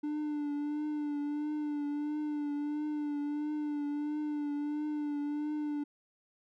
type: tone with vibrato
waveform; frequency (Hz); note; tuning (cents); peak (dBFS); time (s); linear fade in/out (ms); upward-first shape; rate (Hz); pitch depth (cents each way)
triangle; 295.7; D4; +12; -30; 0.03-5.84; 10; triangle; 1.5; 41
effects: none